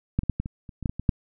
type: clicks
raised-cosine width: 5 ms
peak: -9 / -20 / -10 / -14 / -20 / -27 / -22 / -11 / -18 / -19 / -6 dBFS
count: 11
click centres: 0.19 / 0.234 / 0.297 / 0.4 / 0.459 / 0.692 / 0.827 / 0.858 / 0.895 / 0.996 / 1.092 s
effects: none